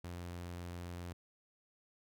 sawtooth tone, 87.5 Hz, F2, 4 cents sharp, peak -39 dBFS, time 0.04-1.13 s, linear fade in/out 5 ms, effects none

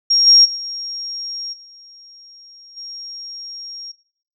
sine tone with level steps, 5580 Hz, F8, 2 cents flat, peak -11 / -6 / -25 / -41 / -30 dBFS, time 0.1-3.92 s, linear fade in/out 10 ms, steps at 0.26 / 0.44 / 1.52 / 2.76 s, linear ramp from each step 20 ms, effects noise-tail reverb RT60 0.6 s tail -20 dB re dry

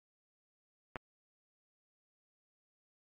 clicks, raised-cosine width 0.5 ms, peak -22 / -30 dBFS, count 2, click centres 0.958 / 0.966 s, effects MP3 64 kbps

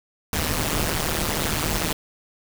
pink noise with amplitude modulation, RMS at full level -20 dBFS, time 0.33-1.93 s, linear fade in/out 2 ms, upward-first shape sine, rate 155 Hz, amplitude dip 100%, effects none

